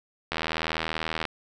click train, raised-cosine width 0.3 ms, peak -11 dBFS, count 76, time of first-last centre 0.32-1.253 s, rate 80.4 Hz, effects none

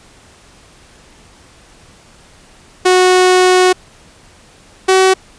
sawtooth tone pair in turn, 367.2 / 377.7 Hz, F#4 / F#4, -13 / +36 cents, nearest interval unison, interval 49 cents, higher second, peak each -3 dBFS, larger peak neither, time 2.85-3.73 / 4.88-5.14 s, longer first, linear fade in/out 10 ms, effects pink hiss -44 dBFS RMS until 5.38 s + resampled to 22050 Hz

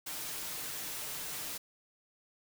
white noise with comb filter, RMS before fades -40 dBFS, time 0.06-1.58 s, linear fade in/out 10 ms, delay 6.6 ms, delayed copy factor +0.5, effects none

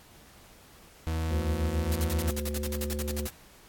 40% pulse tone with pitch glide, 80.5 to 81.44 Hz, E2 to E2, -41 to -20 cents, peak -27 dBFS, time 1.07-2.3 s, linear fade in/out 0 ms, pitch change +21 cents, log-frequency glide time 1.73-1.86 s
harmonic tone, 73.42 Hz, D2, in tune, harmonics 1 / 3 / 5 / 7, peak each -32 / -37 / -39 / -40 dBFS, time 1.3-3.28 s, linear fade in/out 20 ms
white noise bursts, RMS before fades -36 dBFS, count 16, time 1.92-3.289 s, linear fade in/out 0 ms, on 34 ms, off 55 ms
effects pink hiss -55 dBFS RMS until 3.68 s + AAC 64 kbps

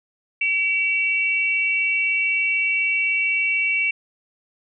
sine tone pair together, 2291 / 2718 Hz, D7 / F7, -44 / -48 cents, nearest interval minor third, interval 296 cents, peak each -20 / -22 dBFS, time 0.41-3.91 s, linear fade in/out 5 ms, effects none

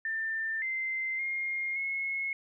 sine tone with pitch steps, 1789 / 2078 / 2130 / 2175 Hz, A6 / C7 / C7 / C#7, +28 / -12 / +30 / -33 cents, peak -30 dBFS, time 0.05-2.33 s, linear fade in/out 2 ms, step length 570 ms, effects none

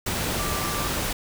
sine tone in noise, 1174.7 Hz, D6, in tune, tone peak -32 dBFS, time 0.39-0.88 s, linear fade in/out 5 ms, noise pink, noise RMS -27 dBFS, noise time 0.06-1.13 s, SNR -8 dB, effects none

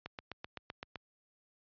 click train, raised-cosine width 0.3 ms, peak -25 dBFS, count 8, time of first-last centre 0.06-0.957 s, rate 7.8 Hz, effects high-pass 60 Hz 12 dB/octave + resampled to 11025 Hz

